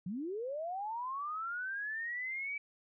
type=linear sweep; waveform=sine; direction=up; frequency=164.4 to 2310 Hz; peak=-36 dBFS; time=0.06-2.58 s; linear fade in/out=5 ms; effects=none